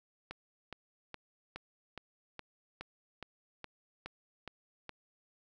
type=click train; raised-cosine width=0.3 ms; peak=-26 dBFS; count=12; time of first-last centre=0.31-4.893 s; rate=2.4 Hz; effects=none